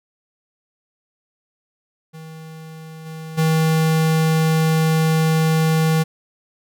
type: tone with level steps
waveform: square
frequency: 159.5 Hz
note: D#3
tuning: 43 cents sharp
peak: -35 / -31 / -15 dBFS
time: 2.13-6.04 s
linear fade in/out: 20 ms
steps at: 3.05 / 3.37 s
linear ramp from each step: 20 ms
effects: none